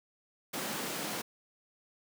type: high-pass noise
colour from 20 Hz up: pink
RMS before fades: -37 dBFS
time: 0.53-1.22 s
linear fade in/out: 10 ms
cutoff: 170 Hz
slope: 24 dB/octave
effects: none